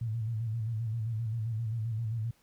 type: tone with vibrato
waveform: sine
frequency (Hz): 112.6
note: A2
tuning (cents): +40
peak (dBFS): -30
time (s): 0.01-2.31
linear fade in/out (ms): 5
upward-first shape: square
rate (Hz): 7.6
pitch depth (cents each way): 63
effects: pink hiss -67 dBFS RMS until 2.42 s